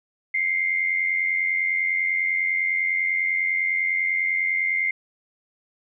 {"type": "tone pair together", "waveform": "sine", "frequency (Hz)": [2093, 2183], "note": ["C7", "C#7"], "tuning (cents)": [0, -27], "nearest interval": "minor second", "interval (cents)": 73, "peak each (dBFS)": [-21, -28], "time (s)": [0.34, 4.91], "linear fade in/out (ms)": 5, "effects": []}